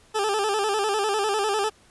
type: tone with vibrato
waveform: 20% pulse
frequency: 415.6 Hz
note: G#4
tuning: 1 cent sharp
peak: -17 dBFS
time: 0.14-1.7 s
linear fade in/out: 20 ms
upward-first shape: square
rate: 10 Hz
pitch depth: 78 cents each way
effects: pink hiss -56 dBFS RMS until 1.9 s + resampled to 24000 Hz